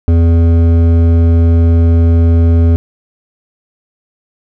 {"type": "tone with hard clipping", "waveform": "sine", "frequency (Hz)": 83.7, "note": "E2", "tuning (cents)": 27, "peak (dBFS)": -7, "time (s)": [0.08, 2.76], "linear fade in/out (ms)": 0, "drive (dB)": 11, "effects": []}